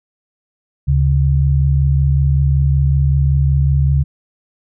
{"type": "tone pair together", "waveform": "sine", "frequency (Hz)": [73.28, 138.59], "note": ["D2", "C#3"], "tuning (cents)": [-3, 0], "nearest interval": "major seventh", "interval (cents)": 1103, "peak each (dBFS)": -13, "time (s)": [0.87, 4.04], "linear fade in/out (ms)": 20, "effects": []}